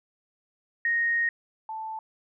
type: tone pair in turn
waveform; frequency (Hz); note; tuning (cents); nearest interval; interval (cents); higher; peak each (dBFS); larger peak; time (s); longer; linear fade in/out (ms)
sine; 1864 / 879.7; A#6 / A5; -1 / -1; octave + minor second; 1300; first; -22 / -32; first; 0.85-1.29 / 1.69-1.99; first; 2
effects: none